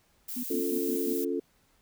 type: noise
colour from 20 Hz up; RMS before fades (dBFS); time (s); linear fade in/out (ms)
violet; -37; 0.28-1.25; 10
type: tone bursts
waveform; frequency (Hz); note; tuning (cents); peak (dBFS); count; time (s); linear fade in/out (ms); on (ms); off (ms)
sine; 246.9; B3; 0; -32; 5; 0.36-1.137; 10; 77; 98
type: chord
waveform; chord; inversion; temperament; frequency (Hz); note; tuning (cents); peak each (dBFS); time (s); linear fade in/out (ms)
sine; Db augmented; none; equal; 277.2 / 349.2 / 440; Db4 / F4 / A4; 0 / 0 / 0; -32; 0.5-1.4; 5
effects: pink hiss -67 dBFS RMS until 1.81 s